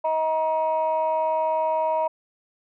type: tone pair together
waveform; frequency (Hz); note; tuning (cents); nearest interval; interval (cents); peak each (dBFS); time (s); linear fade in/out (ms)
sine; 633 / 948.4; D#5 / A#5; +30 / +30; perfect fifth; 700; -22; 0.04-2.08; 10
effects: tanh soft clip ceiling -15 dBFS